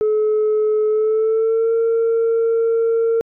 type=tone with pitch glide; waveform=sine; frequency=428.8 to 456.9 Hz; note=A4 to A#4; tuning=-45 to -35 cents; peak=-12 dBFS; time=0.01-3.21 s; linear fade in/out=0 ms; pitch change=+110 cents; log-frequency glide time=0.88-1.73 s; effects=tanh soft clip ceiling -12 dBFS